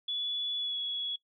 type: tone with pitch glide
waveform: sine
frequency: 3423 to 3366 Hz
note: A7 to G#7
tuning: -48 to +23 cents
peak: -31 dBFS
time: 0.08-1.16 s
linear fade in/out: 5 ms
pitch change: -29 cents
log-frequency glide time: 0.58-0.78 s
effects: noise-tail reverb RT60 0.1 s tail -20 dB re dry